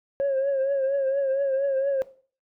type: tone with vibrato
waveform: sine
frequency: 545 Hz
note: C#5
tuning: 29 cents flat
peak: -19 dBFS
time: 0.2-2.02 s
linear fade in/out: 0 ms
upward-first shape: triangle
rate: 4.3 Hz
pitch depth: 62 cents each way
effects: noise-tail reverb RT60 0.4 s tail -17 dB re dry + tanh soft clip ceiling -19 dBFS